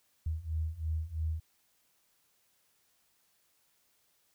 sine beating tone pair, 77.78 / 80.78 Hz, D#2 / E2, 0 / -35 cents, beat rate 3 Hz, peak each -36 / -34 dBFS, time 0.26-1.4 s, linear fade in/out 5 ms, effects white hiss -72 dBFS RMS until 4.34 s

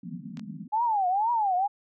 pink band-pass noise, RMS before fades -39 dBFS, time 0.03-0.68 s, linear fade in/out 5 ms, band 150 to 260 Hz, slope 96 dB/octave
clicks, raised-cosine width 0.2 ms, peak -28 dBFS, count 2, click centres 0.372 / 0.395 s
sine tone with vibrato, 830.6 Hz, G#5, in tune, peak -22 dBFS, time 0.72-1.68 s, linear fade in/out 20 ms, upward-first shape triangle, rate 2.1 Hz, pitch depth 280 cents each way
effects none

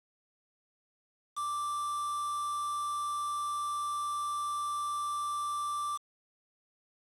triangle tone with quantisation, 1174.7 Hz, D6, in tune, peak -30 dBFS, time 1.36-5.98 s, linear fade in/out 20 ms, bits 7, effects low-pass 11000 Hz 12 dB/octave

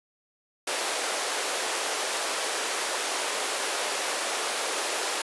pink high-pass noise, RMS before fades -29 dBFS, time 0.67-5.22 s, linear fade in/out 5 ms, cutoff 420 Hz, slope 24 dB/octave, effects resampled to 24000 Hz

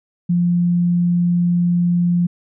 sine tone, 174.61 Hz, F3, in tune, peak -13 dBFS, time 0.29-2.27 s, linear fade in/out 10 ms, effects none

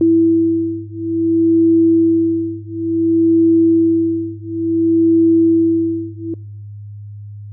sine beating tone pair, 329.6 / 330.17 Hz, E4 / E4, 0 / +3 cents, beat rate 0.57 Hz, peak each -14 dBFS, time 0.01-6.34 s, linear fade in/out 2 ms, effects noise-tail reverb RT60 0.8 s tail -25 dB re dry + added 103 Hz sine -29 dBFS peak until 7.52 s

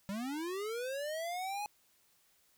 square linear sweep, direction up, 189.1 to 844 Hz, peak -37 dBFS, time 0.09-1.66 s, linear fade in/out 0 ms, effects white hiss -70 dBFS RMS until 2.57 s

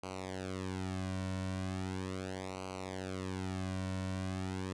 sawtooth tone with flanger, 93.9 Hz, F#2, 26 cents sharp, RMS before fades -39 dBFS, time 0.03-4.73 s, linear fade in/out 5 ms, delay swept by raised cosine 0.56 to 2.46 ms, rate 0.38 Hz, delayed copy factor -0.95, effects resampled to 22050 Hz

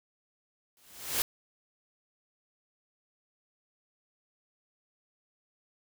white noise with exponential growth, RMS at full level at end -26 dBFS, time 0.77-1.22 s, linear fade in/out 1 ms, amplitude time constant 96 ms, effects none

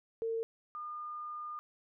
sine tone pair in turn, 453.5 / 1213.4 Hz, A#4 / D#6, -48 / -44 cents, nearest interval octave + perfect fourth, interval 1704 cents, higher second, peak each -32 / -39 dBFS, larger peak first, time 0.22-0.43 / 0.75-1.59 s, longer second, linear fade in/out 0 ms, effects none

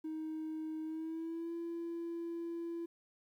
triangle tone with pitch glide, 314.7 to 337.3 Hz, D#4 to E4, +20 to +40 cents, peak -35 dBFS, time 0.04-2.86 s, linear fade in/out 10 ms, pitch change +120 cents, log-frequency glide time 0.84-1.54 s, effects tanh soft clip ceiling -34 dBFS + 12-bit

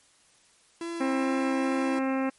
45% pulse tone with vibrato, 334.4 Hz, E4, 25 cents sharp, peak -32 dBFS, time 0.81-1.99 s, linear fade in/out 2 ms, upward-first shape sine, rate 2.4 Hz, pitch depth 19 cents each way
harmonic tone, 265.8 Hz, C4, 27 cents sharp, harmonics 1 / 2 / 3 / 4 / 5 / 6 / 7 / 8 / 9 / 10, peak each -26 / -32 / -36 / -38 / -40 / -42 / -43 / -44 / -45 / -46 dBFS, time 1-2.3 s, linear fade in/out 10 ms
effects white hiss -61 dBFS RMS until 2.38 s + MP3 48 kbps

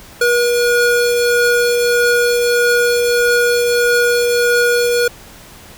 square tone pair together, 481.2 / 1442 Hz, B4 / F#6, -45 / -45 cents, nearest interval octave + perfect fifth, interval 1900 cents, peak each -13 / -18 dBFS, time 0.21-5.08 s, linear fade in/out 5 ms, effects pink hiss -39 dBFS RMS until 5.77 s

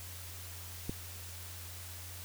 click, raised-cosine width 3 ms, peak -22 dBFS, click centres 0.895 s, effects added 88 Hz sine -47 dBFS peak until 2.24 s + white hiss -48 dBFS RMS until 2.24 s

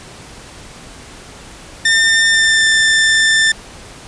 sawtooth tone with pitch glide, 1803 to 1781.3 Hz, A6 to A6, +42 to +21 cents, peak -6 dBFS, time 1.85-3.52 s, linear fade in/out 5 ms, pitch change -21 cents, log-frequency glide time 2.22-2.66 s, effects pink hiss -36 dBFS RMS until 4.07 s + resampled to 22050 Hz

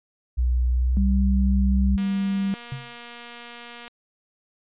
sine tone with pitch glide, 61.5 to 64.37 Hz, B1 to C2, -7 to -28 cents, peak -18 dBFS, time 0.37-1.97 s, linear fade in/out 20 ms, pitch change +79 cents, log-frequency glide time 0.7-1.2 s
sine tone, 196 Hz, G3, in tune, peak -21 dBFS, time 0.97-2.54 s, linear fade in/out 0 ms
click train, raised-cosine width 0.2 ms, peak -23 dBFS, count 453, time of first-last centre 1.98-3.879 s, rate 238 Hz
sine tone with exponential decay, 133.1 Hz, C3, 30 cents sharp, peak -25 dBFS, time 2.72-2.97 s, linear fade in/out 0 ms, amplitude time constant 54 ms
effects resampled to 8000 Hz

